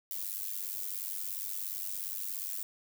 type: noise with amplitude modulation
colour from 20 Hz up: violet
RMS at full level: -34 dBFS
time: 0.11-2.63 s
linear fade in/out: 0 ms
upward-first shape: sine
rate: 97.1 Hz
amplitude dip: 85%
effects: none